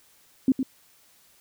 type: tone with echo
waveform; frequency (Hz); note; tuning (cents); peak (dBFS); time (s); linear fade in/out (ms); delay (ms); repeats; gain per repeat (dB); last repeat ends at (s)
sine; 263; C4; +9; -15; 0.48-0.52; 2; 110; 1; -7; 0.63
effects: white hiss -59 dBFS RMS until 1.4 s